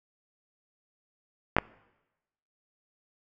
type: clicks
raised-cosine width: 0.5 ms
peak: -6 dBFS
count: 2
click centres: 1.566 / 1.585 s
effects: noise-tail reverb RT60 1.0 s tail -23 dB re dry